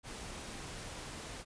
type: noise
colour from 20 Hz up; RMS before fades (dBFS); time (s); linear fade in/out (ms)
pink; -45; 0.03-1.45; 50
effects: resampled to 22050 Hz